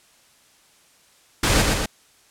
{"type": "noise with echo", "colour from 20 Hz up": "pink", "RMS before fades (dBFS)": -18, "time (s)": [1.43, 1.62], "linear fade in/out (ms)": 5, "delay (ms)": 120, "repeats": 2, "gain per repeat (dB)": -3, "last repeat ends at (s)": 1.86, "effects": ["white hiss -56 dBFS RMS until 2.3 s", "low-pass 10000 Hz 12 dB/octave"]}